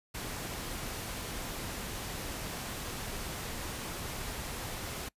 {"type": "noise", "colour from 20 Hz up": "pink", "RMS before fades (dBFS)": -39, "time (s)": [0.14, 5.09], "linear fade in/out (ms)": 10, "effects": ["noise-tail reverb RT60 0.1 s tail -24 dB re dry", "resampled to 32000 Hz"]}